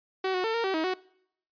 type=tone with pitch steps; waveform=sawtooth; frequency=378.4 / 366.8 / 448.4 / 462.4 / 383.2 / 318.2 / 370.7 Hz; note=F#4 / F#4 / A4 / A#4 / G4 / D#4 / F#4; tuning=+39 / -15 / +33 / -14 / -39 / +39 / +3 cents; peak=-22 dBFS; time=0.24-0.94 s; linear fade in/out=5 ms; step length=100 ms; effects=noise-tail reverb RT60 0.7 s tail -22 dB re dry + resampled to 11025 Hz